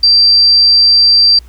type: tone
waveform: sine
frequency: 4699 Hz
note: D8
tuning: in tune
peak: -4 dBFS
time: 0.03-1.39 s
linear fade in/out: 5 ms
effects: added 60 Hz sine -33 dBFS peak until 1.48 s + pink hiss -48 dBFS RMS until 1.48 s